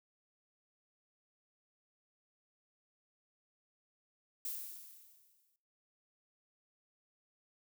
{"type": "noise with exponential decay", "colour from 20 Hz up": "violet", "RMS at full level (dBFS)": -39, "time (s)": [4.45, 5.56], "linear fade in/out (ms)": 1, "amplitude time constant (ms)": 240, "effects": ["noise-tail reverb RT60 0.5 s tail -19 dB re dry"]}